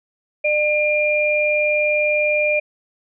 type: tone pair together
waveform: sine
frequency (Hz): 600 / 2400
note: D5 / D7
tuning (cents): +37 / +37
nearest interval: 2 octaves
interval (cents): 2400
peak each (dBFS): -18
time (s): 0.44-2.6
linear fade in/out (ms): 10
effects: none